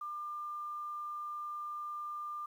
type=tone; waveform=sine; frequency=1197 Hz; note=D6; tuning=33 cents sharp; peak=-38 dBFS; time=0.01-2.46 s; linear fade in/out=5 ms; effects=11-bit